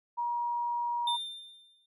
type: tone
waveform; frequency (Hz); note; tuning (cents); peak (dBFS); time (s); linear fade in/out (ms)
sine; 953; A#5; +38; -29; 0.17-1.17; 20
type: tone with exponential decay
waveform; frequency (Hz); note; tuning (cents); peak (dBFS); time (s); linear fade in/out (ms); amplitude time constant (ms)
triangle; 3597; A7; +37; -26; 1.07-1.86; 5; 170
effects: resampled to 32000 Hz